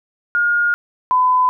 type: tone pair in turn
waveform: sine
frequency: 1425 / 1007.6 Hz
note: F6 / B5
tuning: +34 / +34 cents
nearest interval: tritone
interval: 600 cents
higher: first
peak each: -13 / -11 dBFS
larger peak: second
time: 0.35-0.74 / 1.11-1.49 s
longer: first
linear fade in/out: 0 ms
effects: none